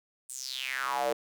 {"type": "tone with high-pass filter sweep", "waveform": "square", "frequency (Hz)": 65.41, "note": "C2", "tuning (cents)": 0, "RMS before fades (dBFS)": -33, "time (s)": [0.29, 1.13], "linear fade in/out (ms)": 5, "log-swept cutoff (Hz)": [9000, 480], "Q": 5.6, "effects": []}